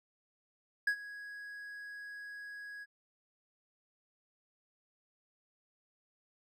triangle tone with ADSR envelope, 1661.2 Hz, G#6, in tune, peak -24 dBFS, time 0.87-2.86 s, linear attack 5 ms, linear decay 78 ms, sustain -18 dB, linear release 35 ms, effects none

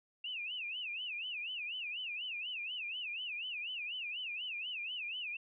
sine tone with vibrato, 2694 Hz, E7, 37 cents sharp, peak -38 dBFS, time 0.24-5.37 s, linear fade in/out 5 ms, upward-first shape sine, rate 4.1 Hz, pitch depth 210 cents each way, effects none

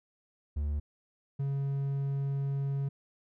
triangle tone pair in turn, 73.42 / 138.6 Hz, D2 / C#3, 0 / 0 cents, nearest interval major seventh, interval 1100 cents, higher second, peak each -27 dBFS, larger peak neither, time 0.56-0.8 / 1.39-2.89 s, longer second, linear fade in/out 10 ms, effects none

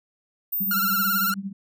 sine tone, 14580 Hz, A#9, 40 cents flat, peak -23 dBFS, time 0.52-1.31 s, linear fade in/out 10 ms
sine tone with tremolo, 195.8 Hz, G3, 2 cents flat, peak -25 dBFS, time 0.6-1.53 s, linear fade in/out 10 ms, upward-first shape triangle, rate 13 Hz, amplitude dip 90%
45% pulse tone with vibrato, 1381 Hz, F6, 20 cents flat, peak -23 dBFS, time 0.71-1.34 s, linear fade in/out 2 ms, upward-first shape sine, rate 18 Hz, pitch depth 69 cents each way
effects none

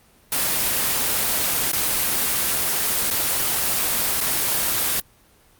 white noise with dropouts, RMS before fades -21 dBFS, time 0.32-5 s, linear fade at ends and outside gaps 2 ms, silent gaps 1.717-1.73 / 3.103-3.11 / 4.206-4.21 s, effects pink hiss -55 dBFS RMS until 5.59 s + Opus 24 kbps

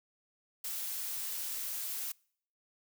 blue noise, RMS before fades -38 dBFS, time 0.64-2.12 s, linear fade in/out 5 ms, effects noise-tail reverb RT60 0.6 s tail -26 dB re dry

